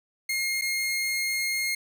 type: tone with dropouts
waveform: sawtooth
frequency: 2138 Hz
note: C7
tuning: 37 cents sharp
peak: -22 dBFS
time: 0.29-1.75 s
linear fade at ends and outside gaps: 5 ms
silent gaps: 0.613-0.619 s
effects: none